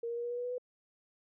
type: tone with pitch steps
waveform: sine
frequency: 466.2 / 470.5 / 474.9 / 479.3 / 483.8 / 488.2 / 492.8 / 497.4 Hz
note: A#4 / A#4 / A#4 / A#4 / B4 / B4 / B4 / B4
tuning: 0 / +16 / +32 / +48 / -36 / -20 / -4 / +12 cents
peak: -34 dBFS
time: 0.03-0.582 s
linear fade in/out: 5 ms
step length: 69 ms
effects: none